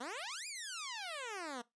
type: exponential two-way sweep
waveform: 10% pulse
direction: up then down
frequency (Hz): 225.3 to 2508 to 228.6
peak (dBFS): -33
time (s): 0-1.62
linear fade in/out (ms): 10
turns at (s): 0.47
effects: noise-tail reverb RT60 0.2 s tail -21 dB re dry + resampled to 22050 Hz